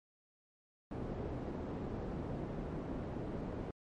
white low-pass noise, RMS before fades -41 dBFS, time 0.91-3.71 s, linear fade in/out 2 ms, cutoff 370 Hz, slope 12 dB/octave, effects MP3 48 kbps

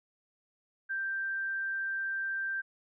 sine tone, 1573 Hz, G6, 6 cents sharp, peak -31 dBFS, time 0.89-2.62 s, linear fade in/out 20 ms, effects none

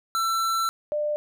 square / sine tone pair in turn, 1340 / 596.9 Hz, E6 / D5, +28 / +28 cents, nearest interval octave + major second, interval 1400 cents, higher first, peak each -23 dBFS, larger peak neither, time 0.15-0.69 / 0.92-1.16 s, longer first, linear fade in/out 0 ms, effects none

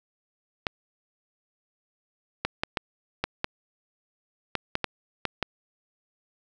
clicks, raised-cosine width 0.3 ms, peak -9 dBFS, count 11, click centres 0.668 / 2.45 / 2.635 / 2.772 / 3.24 / 3.444 / 4.553 / 4.754 / 4.843 / 5.253 / 5.427 s, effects none

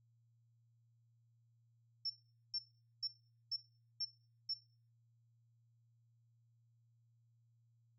sine tone bursts, 5400 Hz, E8, 41 cents sharp, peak -37 dBFS, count 6, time 2.05-4.538 s, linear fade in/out 5 ms, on 48 ms, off 440 ms, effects noise-tail reverb RT60 0.4 s tail -17 dB re dry + added 116 Hz sine -70 dBFS peak until 7.98 s

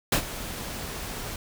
pink noise with ADSR envelope, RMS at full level -20 dBFS, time 0.12-1.36 s, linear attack 5 ms, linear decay 87 ms, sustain -15 dB, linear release 3 ms, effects none

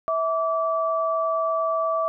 sine tone pair together, 651 / 1157.4 Hz, E5 / D6, -22 / -26 cents, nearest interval minor seventh, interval 996 cents, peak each -23 / -24 dBFS, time 0.08-2.08 s, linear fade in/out 0 ms, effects none

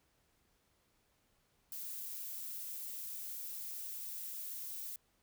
violet noise, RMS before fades -44 dBFS, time 1.72-4.96 s, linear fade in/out 2 ms, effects pink hiss -75 dBFS RMS until 5.22 s

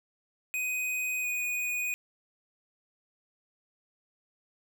square tone pair in turn, 2500 / 2474 Hz, D#7 / D#7, +8 / -10 cents, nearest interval unison, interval 18 cents, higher first, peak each -30 / -30 dBFS, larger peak neither, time 0.54-1.24 / 1.24-1.94 s, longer neither, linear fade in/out 0 ms, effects none

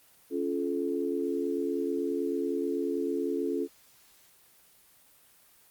sine chord, Db augmented, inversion none, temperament just, 277.2 / 346.5 / 433.1 Hz, Db4 / F4 / A4, 0 / -14 / -27 cents, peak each -32 dBFS, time 0.3-3.68 s, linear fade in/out 50 ms, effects white hiss -60 dBFS RMS until 5.7 s + Opus 24 kbps

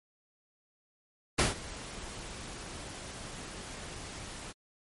pink noise with ADSR envelope, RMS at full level -24 dBFS, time 1.38-4.53 s, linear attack 12 ms, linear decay 150 ms, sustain -19 dB, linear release 23 ms, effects MP3 48 kbps

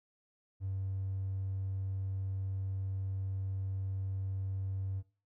triangle tone, 96.2 Hz, G2, 32 cents flat, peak -31 dBFS, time 0.6-5.03 s, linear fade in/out 50 ms, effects noise-tail reverb RT60 0.3 s tail -17 dB re dry + tanh soft clip ceiling -29 dBFS

